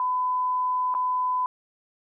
sine tone with dropouts, 1005 Hz, B5, 30 cents sharp, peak -22 dBFS, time 0-1.46 s, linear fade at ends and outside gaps 1 ms, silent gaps 0.941-0.949 s, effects none

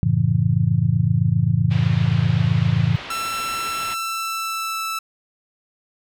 sine chord, F# minor seventh, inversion none, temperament just, 92.5 / 111 / 138.75 / 166.5 Hz, F#2 / A2 / C#3 / E3, 0 / +16 / +2 / +18 cents, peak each -25 / -19 / -20 / -21 dBFS, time 0.03-2.96 s, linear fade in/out 0 ms
white low-pass noise, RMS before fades -35 dBFS, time 1.7-3.95 s, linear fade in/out 20 ms, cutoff 3500 Hz, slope 24 dB/octave
sawtooth tone with pitch glide, 1340 to 1318.5 Hz, E6 to E6, +28 to 0 cents, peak -20 dBFS, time 3.1-4.99 s, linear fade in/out 5 ms, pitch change -28 cents, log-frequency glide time 3.76-4.84 s
effects none

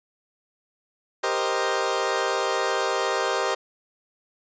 20% pulse chord, C minor seventh, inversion second, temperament equal, 392 / 466.2 / 523.3 / 622.3 Hz, G4 / Bb4 / C5 / Eb5, 0 / 0 / 0 / 0 cents, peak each -23 / -24 / -23 / -24 dBFS, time 1.23-3.55 s, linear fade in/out 10 ms, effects resampled to 16000 Hz

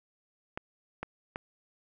clicks, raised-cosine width 0.5 ms, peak -20 dBFS, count 3, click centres 0.575 / 1.03 / 1.359 s, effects none

